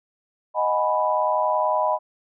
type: chord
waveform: sine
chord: G# minor seventh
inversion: second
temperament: equal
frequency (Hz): 622.3 / 740 / 830.6 / 987.8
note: D#5 / F#5 / G#5 / B5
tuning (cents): 0 / 0 / 0 / 0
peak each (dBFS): -23 / -28 / -27 / -22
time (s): 0.54-1.99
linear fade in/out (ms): 50
effects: none